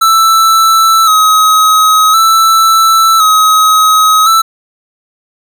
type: tone with vibrato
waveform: square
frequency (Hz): 1296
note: E6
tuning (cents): -30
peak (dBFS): -5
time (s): 0.01-4.42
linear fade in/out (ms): 10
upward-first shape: square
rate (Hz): 0.47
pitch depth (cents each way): 36
effects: none